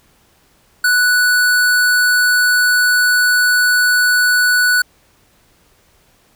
square tone, 1480 Hz, F#6, in tune, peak -11 dBFS, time 0.84-4.82 s, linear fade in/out 5 ms, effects pink hiss -54 dBFS RMS until 6.35 s

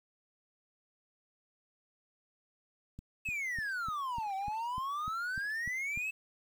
click train, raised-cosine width 5 ms, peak -32 dBFS, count 11, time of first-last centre 2.99-5.975 s, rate 3.35 Hz
triangle exponential two-way sweep, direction down then up, 2646 to 760 to 2646 Hz, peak -32 dBFS, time 3.25-6.11 s, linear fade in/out 10 ms, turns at 4.35 s
effects 10-bit

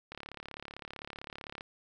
click train, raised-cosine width 0.3 ms, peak -26 dBFS, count 54, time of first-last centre 0.12-1.609 s, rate 35.6 Hz, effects none

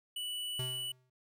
square tone, 2960 Hz, F#7, in tune, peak -37 dBFS, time 0.16-0.92 s, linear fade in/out 5 ms
square tone with exponential decay, 127.6 Hz, C3, 43 cents flat, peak -36 dBFS, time 0.59-1.1 s, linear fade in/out 5 ms, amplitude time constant 110 ms
effects none

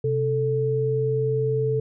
sine tone pair together, 130.21 / 440 Hz, C3 / A4, -8 / 0 cents, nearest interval octave + major sixth, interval 2108 cents, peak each -24 / -22 dBFS, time 0.04-1.8 s, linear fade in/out 5 ms, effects none

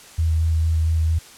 sine tone with vibrato, 80.7 Hz, E2, 36 cents flat, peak -16 dBFS, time 0.18-1.19 s, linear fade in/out 10 ms, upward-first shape square, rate 4.4 Hz, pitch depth 13 cents each way, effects white hiss -44 dBFS RMS until 1.37 s + low-pass 10000 Hz 12 dB/octave

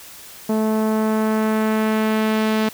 sawtooth tone with low-pass filter sweep, 217.8 Hz, A3, 17 cents flat, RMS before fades -19 dBFS, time 0.49-2.69 s, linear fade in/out 5 ms, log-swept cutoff 820 to 4200 Hz, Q 0.91, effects white hiss -40 dBFS RMS until 2.73 s

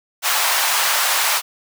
pink high-pass noise, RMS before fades -18 dBFS, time 0.22-1.42 s, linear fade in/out 50 ms, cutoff 770 Hz, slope 24 dB/octave, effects none

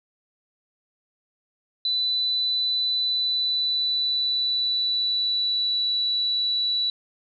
sine tone with pitch glide, 3990 to 3942 Hz, B7 to B7, +17 to -4 cents, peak -21 dBFS, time 1.85-6.9 s, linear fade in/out 2 ms, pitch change -21 cents, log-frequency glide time 2.99-5.9 s, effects none

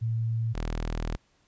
sine / sawtooth tone pair in turn, 113.6 / 40.16 Hz, A#2 / E1, -44 / -44 cents, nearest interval octave + tritone, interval 1800 cents, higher first, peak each -25 dBFS, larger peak neither, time 0.01-0.54 / 0.54-1.17 s, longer second, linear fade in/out 20 ms, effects pink hiss -67 dBFS RMS until 1.47 s + resampled to 16000 Hz

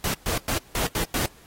pink noise bursts at uneven times, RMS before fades -26 dBFS, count 6, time 0.04-0.14 / 0.26-0.38 / 0.48-0.58 / 0.75-0.87 / 0.95-1.04 / 1.14-1.26 s, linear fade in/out 2 ms, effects pink hiss -53 dBFS RMS until 1.46 s + AAC 48 kbps

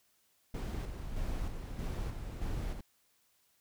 brown noise with tremolo, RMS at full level -36 dBFS, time 0.54-2.81 s, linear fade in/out 5 ms, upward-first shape square, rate 1.6 Hz, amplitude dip 45%, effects white hiss -72 dBFS RMS until 3.6 s

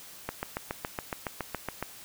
click train, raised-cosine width 0.5 ms, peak -16 dBFS, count 12, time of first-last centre 0.29-1.826 s, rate 7.16 Hz, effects white hiss -48 dBFS RMS until 2.04 s

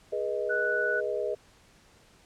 sine chord, G# minor, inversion none, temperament equal with one note detuned, 415.3 / 484.6 / 622.3 Hz, G#4 / B4 / D#5, 0 / -33 / 0 cents, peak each -32 dBFS, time 0.12-1.35 s, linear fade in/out 10 ms
sine tone, 1480 Hz, F#6, in tune, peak -27 dBFS, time 0.49-1.01 s, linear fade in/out 20 ms
effects pink hiss -59 dBFS RMS until 2.25 s + low-pass 9000 Hz 12 dB/octave

